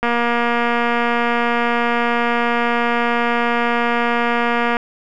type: click train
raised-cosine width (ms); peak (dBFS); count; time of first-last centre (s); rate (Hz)
0.5; -4; 1124; 0.03-4.768; 237
effects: none